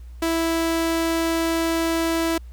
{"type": "tone", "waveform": "sawtooth", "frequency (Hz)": 329.6, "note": "E4", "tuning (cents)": 0, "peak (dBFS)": -16, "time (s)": [0.22, 2.38], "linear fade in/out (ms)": 5, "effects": ["added 60 Hz sine -36 dBFS peak until 2.52 s", "pink hiss -60 dBFS RMS until 2.52 s"]}